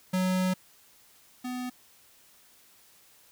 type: tone pair in turn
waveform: square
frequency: 185 / 250.2 Hz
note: F#3 / B3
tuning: 0 / +23 cents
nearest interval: perfect fourth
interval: 523 cents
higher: second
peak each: -25 / -33 dBFS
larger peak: first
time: 0.13-0.54 / 1.44-1.7 s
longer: first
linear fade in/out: 10 ms
effects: white hiss -59 dBFS RMS until 3.31 s